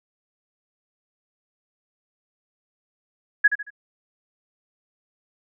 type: tone with echo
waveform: sine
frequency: 1674 Hz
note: G#6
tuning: 13 cents sharp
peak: -10 dBFS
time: 3.44-3.48 s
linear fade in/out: 10 ms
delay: 75 ms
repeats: 3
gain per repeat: -9 dB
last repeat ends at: 3.705 s
effects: none